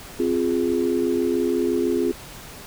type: chord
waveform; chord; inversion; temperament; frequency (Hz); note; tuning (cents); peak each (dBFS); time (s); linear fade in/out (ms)
sine; F minor; second; equal; 261.6 / 349.2 / 415.3; C4 / F4 / Ab4; 0 / 0 / 0; -24 / -22 / -24; 0.19-2.12; 10
effects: pink hiss -40 dBFS RMS until 2.66 s